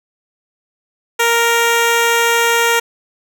10% pulse tone, 466.2 Hz, A#4, in tune, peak -3 dBFS, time 1.19-2.8 s, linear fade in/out 10 ms, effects none

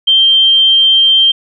sine tone, 3152 Hz, G7, 9 cents sharp, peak -5 dBFS, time 0.07-1.32 s, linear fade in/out 10 ms, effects none

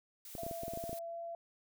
blue noise, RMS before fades -50 dBFS, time 0.25-0.99 s, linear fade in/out 2 ms
clicks, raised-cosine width 2 ms, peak -30 dBFS, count 11, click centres 0.352 / 0.434 / 0.465 / 0.512 / 0.634 / 0.681 / 0.736 / 0.774 / 0.839 / 0.894 / 0.93 s
sine tone with pitch glide, 673 to 676.9 Hz, E5 to E5, +36 to +46 cents, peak -40 dBFS, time 0.38-1.35 s, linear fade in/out 2 ms, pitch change +10 cents, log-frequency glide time 1.06-1.16 s
effects none

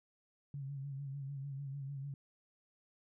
sine tone with vibrato, 138.59 Hz, C#3, in tune, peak -40 dBFS, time 0.54-2.14 s, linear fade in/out 2 ms, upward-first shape sine, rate 6.7 Hz, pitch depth 53 cents each way, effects none

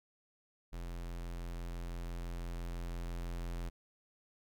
square tone with level ramp, 42.98 Hz, F1, 27 cents flat, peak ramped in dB -41 to -38 dBFS, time 0.72-3.7 s, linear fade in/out 20 ms, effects none

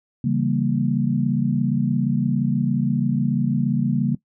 sine chord, C# diminished seventh, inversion none, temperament equal, 138.59 / 164.81 / 196 / 233.1 Hz, C#3 / E3 / G3 / Bb3, 0 / 0 / 0 / 0 cents, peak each -22 / -27 / -24 / -22 dBFS, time 0.24-4.15 s, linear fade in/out 5 ms, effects noise-tail reverb RT60 0.1 s tail -19 dB re dry

